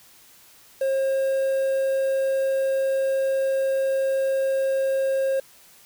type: tone with quantisation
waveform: triangle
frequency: 537 Hz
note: C5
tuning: 45 cents sharp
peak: -18 dBFS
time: 0.81-5.4 s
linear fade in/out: 5 ms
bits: 7
effects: white hiss -52 dBFS RMS until 5.85 s